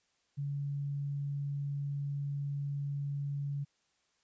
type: tone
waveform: sine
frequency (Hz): 141.9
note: C#3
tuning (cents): +41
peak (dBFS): -33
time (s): 0.37-3.65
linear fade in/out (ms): 20
effects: white hiss -75 dBFS RMS until 4.23 s + resampled to 16000 Hz